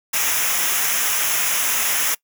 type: noise with comb filter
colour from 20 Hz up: white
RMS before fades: -20 dBFS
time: 0.13-2.15 s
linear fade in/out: 10 ms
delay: 0.23 ms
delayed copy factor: -0.7
effects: noise-tail reverb RT60 0.1 s tail -23 dB re dry